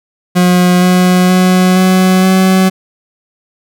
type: tone with pitch steps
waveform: 40% pulse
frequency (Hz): 179.6 / 181.69 / 183.8 / 185.93 / 188.09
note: F3 / F#3 / F#3 / F#3 / F#3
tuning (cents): +49 / -31 / -11 / +9 / +29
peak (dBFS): -5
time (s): 0.35-2.7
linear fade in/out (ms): 20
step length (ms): 470
effects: none